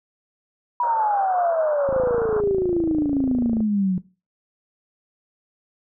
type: exponential sweep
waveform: sine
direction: down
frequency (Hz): 978 to 180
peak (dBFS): -18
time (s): 0.8-3.98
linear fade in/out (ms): 2
type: band-pass noise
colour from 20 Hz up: pink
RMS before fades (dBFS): -32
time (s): 0.83-2.41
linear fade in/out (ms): 5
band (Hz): 510 to 1500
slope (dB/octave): 96
type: click train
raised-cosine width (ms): 2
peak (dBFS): -17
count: 48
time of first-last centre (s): 1.89-3.605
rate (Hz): 27.4
effects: noise-tail reverb RT60 0.3 s tail -19 dB re dry